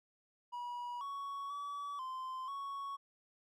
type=tone with pitch steps; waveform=triangle; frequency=968 / 1116 / 1144 / 1037 / 1111 Hz; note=B5 / C#6 / D6 / C6 / C#6; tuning=-35 / +11 / -46 / -16 / +4 cents; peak=-38 dBFS; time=0.52-2.97 s; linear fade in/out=20 ms; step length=490 ms; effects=none